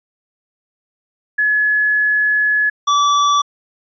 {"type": "tone pair in turn", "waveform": ["sine", "square"], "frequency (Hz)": [1701, 1154.9], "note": ["G#6", "D6"], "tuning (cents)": [41, -29], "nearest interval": "perfect fifth", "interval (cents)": 670, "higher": "first", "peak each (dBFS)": -12, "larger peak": "neither", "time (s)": [[1.38, 2.7], [2.87, 3.42]], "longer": "first", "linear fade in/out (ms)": 10, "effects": ["resampled to 16000 Hz"]}